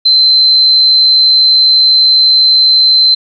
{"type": "tone", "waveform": "sine", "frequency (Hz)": 4086, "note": "C8", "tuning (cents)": -42, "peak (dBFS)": -4, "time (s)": [0.05, 3.15], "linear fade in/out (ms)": 10, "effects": []}